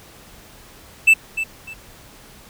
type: tone with echo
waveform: triangle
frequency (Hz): 2646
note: E7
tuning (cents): +6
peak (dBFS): -6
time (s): 1.07-1.14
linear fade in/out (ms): 10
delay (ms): 300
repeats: 2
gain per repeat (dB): -12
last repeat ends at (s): 1.74
effects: pink hiss -45 dBFS RMS until 2.49 s